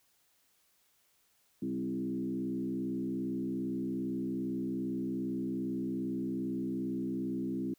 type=tone with frequency modulation; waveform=sine; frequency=262.6 Hz; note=C4; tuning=6 cents sharp; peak=-32 dBFS; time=1.62-7.74 s; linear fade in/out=5 ms; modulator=62.5 Hz; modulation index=1.3; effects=white hiss -71 dBFS RMS until 7.78 s